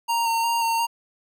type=tone with vibrato; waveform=square; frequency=923 Hz; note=A#5; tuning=17 cents flat; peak=-21 dBFS; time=0.08-0.87 s; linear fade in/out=20 ms; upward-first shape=square; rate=2.8 Hz; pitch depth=15 cents each way; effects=none